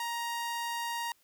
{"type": "tone", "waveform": "sawtooth", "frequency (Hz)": 938, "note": "A#5", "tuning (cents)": 11, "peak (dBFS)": -29, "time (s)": [0, 1.12], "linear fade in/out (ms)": 2, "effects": ["white hiss -68 dBFS RMS until 1.23 s"]}